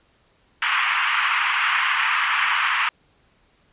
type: band-pass noise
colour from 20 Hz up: pink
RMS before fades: -21 dBFS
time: 0.62-2.89 s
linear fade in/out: 2 ms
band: 1000 to 3000 Hz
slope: 48 dB/octave
effects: pink hiss -61 dBFS RMS until 3.72 s + resampled to 8000 Hz